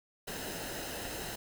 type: noise with comb filter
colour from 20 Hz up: pink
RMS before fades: -40 dBFS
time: 0.27-1.36 s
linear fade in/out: 10 ms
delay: 0.87 ms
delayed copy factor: -0.55
effects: none